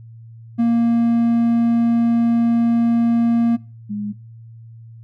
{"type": "tone pair in turn", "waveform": ["triangle", "sine"], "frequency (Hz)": [233.1, 207.2], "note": ["A#3", "G#3"], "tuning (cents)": [0, -4], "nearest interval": "major second", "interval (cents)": 204, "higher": "first", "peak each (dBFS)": [-11, -22], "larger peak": "first", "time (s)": [[0.58, 3.57], [3.89, 4.13]], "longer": "first", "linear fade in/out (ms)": 20, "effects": ["noise-tail reverb RT60 0.4 s tail -22 dB re dry", "added 114 Hz sine -37 dBFS peak until 5.03 s"]}